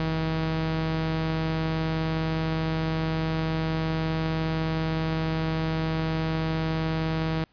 sawtooth tone pair together, 44.95 / 160.2 Hz, F#1 / E3, -49 / -49 cents, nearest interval octave + minor seventh, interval 2200 cents, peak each -31 / -21 dBFS, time 0-7.44 s, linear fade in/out 0 ms, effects pink hiss -64 dBFS RMS until 7.52 s + resampled to 11025 Hz

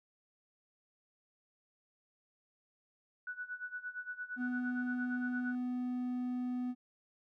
sine tone with tremolo, 1480 Hz, F#6, in tune, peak -37 dBFS, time 3.27-5.55 s, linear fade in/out 2 ms, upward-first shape sine, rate 8.7 Hz, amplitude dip 85%
triangle tone, 248.9 Hz, B3, 14 cents sharp, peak -32 dBFS, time 4.36-6.75 s, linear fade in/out 50 ms
effects none

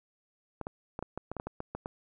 clicks, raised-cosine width 1 ms, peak -22 dBFS, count 12, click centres 0.613 / 0.669 / 0.991 / 1.026 / 1.176 / 1.316 / 1.367 / 1.399 / 1.47 / 1.604 / 1.75 / 1.859 s, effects none

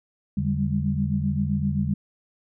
sine tone cluster, 83.3 / 144.3 / 194.9 / 202.6 Hz, E2 / D3 / G3 / G#3, +19 / -30 / -10 / -43 cents, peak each -29 / -26 / -27 / -27 dBFS, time 0.37-1.94 s, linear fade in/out 5 ms, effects none

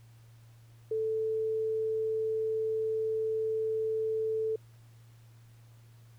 sine tone, 440 Hz, A4, in tune, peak -28 dBFS, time 0.91-4.56 s, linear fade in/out 5 ms, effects added 115 Hz sine -53 dBFS peak until 6.18 s + pink hiss -66 dBFS RMS until 6.18 s

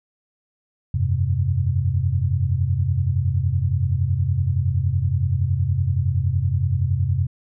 sine chord, F suspended second, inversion none, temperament equal, 87.31 / 98 / 130.81 Hz, F2 / G2 / C3, 0 / 0 / 0 cents, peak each -22 dBFS, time 0.94-7.27 s, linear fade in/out 5 ms, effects none

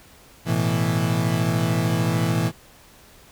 35% pulse chord, A suspended second, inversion none, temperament equal, 110 / 123.47 / 164.81 Hz, A2 / B2 / E3, 0 / 0 / 0 cents, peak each -23 / -23 / -21 dBFS, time 0.45-2.52 s, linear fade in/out 50 ms, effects pink hiss -50 dBFS RMS until 3.31 s

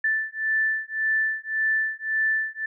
sine beating tone pair, 1760 / 1761.8 Hz, A6 / A6, 0 / +2 cents, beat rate 1.8 Hz, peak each -25 dBFS, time 0.04-2.66 s, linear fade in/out 5 ms, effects none

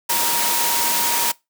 sine tone in noise, 942 Hz, A#5, 18 cents sharp, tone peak -24 dBFS, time 0.09-1.32 s, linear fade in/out 10 ms, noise white, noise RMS -20 dBFS, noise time 0.09-1.32 s, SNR -7 dB, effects noise-tail reverb RT60 0.2 s tail -22 dB re dry + high-pass 200 Hz 12 dB/octave

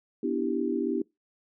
sine chord, E minor seventh, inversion second, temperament equal, 246.9 / 293.7 / 329.6 / 392 Hz, B3 / D4 / E4 / G4, 0 / 0 / 0 / 0 cents, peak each -31 dBFS, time 0.23-1.02 s, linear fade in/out 5 ms, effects noise-tail reverb RT60 0.2 s tail -24 dB re dry

